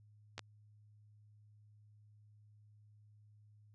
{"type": "clicks", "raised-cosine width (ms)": 0.2, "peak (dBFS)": -26, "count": 2, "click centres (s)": [0.38, 0.393], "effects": ["added 105 Hz sine -61 dBFS peak until 3.74 s", "resampled to 24000 Hz"]}